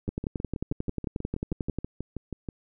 two click trains, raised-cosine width 3 ms, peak -16 / -20 dBFS, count 20 / 16, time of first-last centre 0.09-1.786 / 0.08-2.488 s, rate 11.2 / 6.23 Hz, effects none

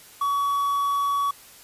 triangle tone with quantisation, 1130 Hz, C#6, 33 cents sharp, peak -19 dBFS, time 0.21-1.31 s, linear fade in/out 5 ms, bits 7, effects white hiss -48 dBFS RMS until 1.63 s + resampled to 32000 Hz

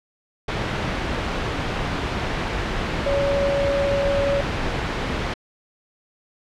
sine tone in noise, 561 Hz, C#5, 21 cents sharp, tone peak -19 dBFS, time 3.06-4.41 s, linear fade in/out 5 ms, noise pink, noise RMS -24 dBFS, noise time 0.48-5.34 s, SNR +2 dB, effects low-pass 3000 Hz 12 dB/octave

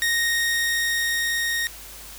sawtooth tone with level ramp, 1862 Hz, A#6, 2 cents flat, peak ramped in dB -16 to -19 dBFS, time 0.02-1.67 s, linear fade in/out 0 ms, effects added 50 Hz sine -46 dBFS peak until 2.18 s + white hiss -41 dBFS RMS until 2.18 s

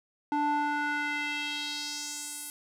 square tone with band-pass filter sweep, 293.7 Hz, D4, in tune, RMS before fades -32 dBFS, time 0.32-2.5 s, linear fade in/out 0 ms, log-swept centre 710 to 11000 Hz, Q 2.2, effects none

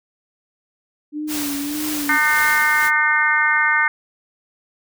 sine tone with vibrato, 293.7 Hz, D4, in tune, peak -23 dBFS, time 1.12-2.19 s, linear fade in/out 50 ms, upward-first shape sine, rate 1.7 Hz, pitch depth 65 cents each way
white noise with tremolo, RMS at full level -26 dBFS, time 1.27-2.91 s, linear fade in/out 50 ms, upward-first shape sine, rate 1.9 Hz, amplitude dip 45%
harmonic tone, 302.9 Hz, D#4, 46 cents flat, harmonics 3 / 4 / 5 / 6 / 7, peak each -24 / -23 / -19 / -19 / -20 dBFS, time 2.09-3.88 s, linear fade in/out 2 ms
effects none

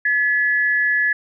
sine tone pair together, 1708.7 / 1964 Hz, G#6 / B6, +49 / -10 cents, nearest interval major second, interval 241 cents, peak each -16 / -22 dBFS, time 0.05-1.13 s, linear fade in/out 5 ms, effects none

